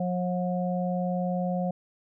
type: harmonic tone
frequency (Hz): 180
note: F#3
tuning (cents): -47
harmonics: 1 / 3 / 4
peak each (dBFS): -27 / -32 / -33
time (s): 0-1.71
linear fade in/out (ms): 5
effects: none